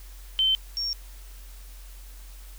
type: tone pair in turn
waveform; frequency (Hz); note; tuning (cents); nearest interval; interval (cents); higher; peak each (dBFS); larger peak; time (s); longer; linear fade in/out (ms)
sine; 3089 / 5523; G7 / F8; -26 / -20; minor seventh; 1006; second; -19 / -26; first; 0.39-0.55 / 0.77-0.93; neither; 0
effects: added 45 Hz sine -41 dBFS peak until 2.58 s + white hiss -52 dBFS RMS until 2.58 s